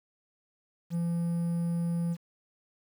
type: tone with quantisation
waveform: triangle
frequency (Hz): 170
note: F3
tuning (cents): -46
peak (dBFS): -25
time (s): 0.9-2.17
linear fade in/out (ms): 50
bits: 9
effects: none